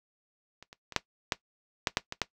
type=clicks; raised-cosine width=0.2 ms; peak=-29 / -29 / -24 / -6 / -8 / -7 / -6 / -17 / -9 dBFS; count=9; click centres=0.626 / 0.729 / 0.923 / 0.963 / 1.322 / 1.872 / 1.971 / 2.124 / 2.217 s; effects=noise-tail reverb RT60 0.1 s tail -17 dB re dry